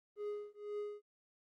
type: tone with tremolo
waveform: triangle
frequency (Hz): 415.3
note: G#4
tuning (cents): 0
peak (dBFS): -35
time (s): 0.16-1.02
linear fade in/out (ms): 50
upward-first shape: triangle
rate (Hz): 2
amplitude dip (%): 100
effects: Opus 32 kbps